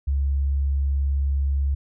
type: tone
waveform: sine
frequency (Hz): 69.3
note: C#2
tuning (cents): 0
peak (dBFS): -19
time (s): 0.07-1.75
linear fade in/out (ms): 10
effects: none